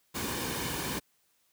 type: noise with comb filter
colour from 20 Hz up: pink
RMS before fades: -34 dBFS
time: 0.14-1 s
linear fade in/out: 20 ms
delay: 1.5 ms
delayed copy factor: -0.5
effects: white hiss -71 dBFS RMS until 1.52 s + high-pass 60 Hz 12 dB/octave